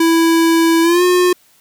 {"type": "tone with pitch glide", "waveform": "square", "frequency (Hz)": [330, 359.9], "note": ["E4", "F#4"], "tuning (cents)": [2, -48], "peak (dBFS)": -10, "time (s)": [0, 1.33], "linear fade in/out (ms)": 5, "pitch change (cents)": 150, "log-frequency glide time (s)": [0.82, 1.03], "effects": ["white hiss -52 dBFS RMS until 1.6 s"]}